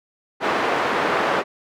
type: band-pass noise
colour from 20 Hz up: pink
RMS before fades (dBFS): -21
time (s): 0.4-1.44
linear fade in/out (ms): 50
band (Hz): 410 to 1800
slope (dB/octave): 12
effects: none